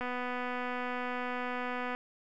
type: click train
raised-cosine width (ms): 0.5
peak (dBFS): -22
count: 482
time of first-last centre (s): 0.01-1.95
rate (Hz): 248
effects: none